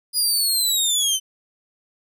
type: linear sweep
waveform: 20% pulse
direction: down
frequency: 4954 to 3033 Hz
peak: -12 dBFS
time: 0.13-1.2 s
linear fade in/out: 50 ms
effects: none